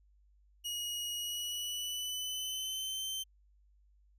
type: tone with pitch glide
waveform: sawtooth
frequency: 2892 to 3100 Hz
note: F#7 to G7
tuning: -40 to -20 cents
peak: -33 dBFS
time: 0.64-3.24 s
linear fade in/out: 20 ms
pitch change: +120 cents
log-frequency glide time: 1.16-3.05 s
effects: added 50 Hz sine -63 dBFS peak until 4.18 s